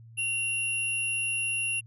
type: tone pair together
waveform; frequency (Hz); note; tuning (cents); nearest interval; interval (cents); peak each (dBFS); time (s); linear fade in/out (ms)
sine; 2757 / 10983; F7 / F9; -23 / -30; 2 octaves; 2393; -27 / -32; 0.17-1.81; 20
effects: tanh soft clip ceiling -20 dBFS + added 114 Hz sine -47 dBFS peak until 1.86 s